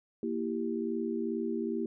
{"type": "chord", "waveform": "sine", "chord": "E diminished", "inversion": "second", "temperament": "equal", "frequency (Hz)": [233.1, 329.6, 392], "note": ["Bb3", "E4", "G4"], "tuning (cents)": [0, 0, 0], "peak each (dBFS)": [-34, -35, -35], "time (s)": [0.23, 1.86], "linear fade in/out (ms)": 2, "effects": []}